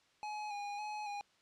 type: tone with vibrato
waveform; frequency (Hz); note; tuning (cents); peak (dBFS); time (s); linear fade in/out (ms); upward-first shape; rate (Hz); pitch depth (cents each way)
square; 830.6; G#5; 0; -40; 0.23-1.21; 0; square; 1.8; 29
effects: white hiss -70 dBFS RMS until 1.41 s + low-pass 5000 Hz 12 dB/octave